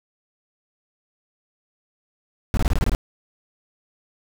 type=noise bursts; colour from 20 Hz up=brown; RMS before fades=-18 dBFS; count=8; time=2.54-2.949 s; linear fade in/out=0 ms; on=31 ms; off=23 ms; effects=none